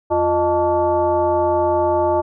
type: tone with frequency modulation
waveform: sine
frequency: 615 Hz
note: D#5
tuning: 20 cents flat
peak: -14 dBFS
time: 0.1-2.22 s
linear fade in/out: 20 ms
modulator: 265 Hz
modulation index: 1.3
effects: none